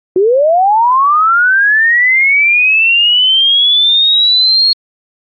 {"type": "linear sweep", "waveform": "sine", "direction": "up", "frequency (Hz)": [354.9, 4313], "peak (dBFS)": -6, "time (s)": [0.16, 4.73], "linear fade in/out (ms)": 2, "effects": ["Opus 32 kbps"]}